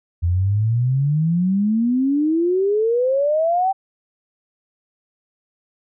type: exponential sweep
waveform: sine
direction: up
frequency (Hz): 83.5 to 784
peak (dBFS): -15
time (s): 0.22-3.73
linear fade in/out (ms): 20
effects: none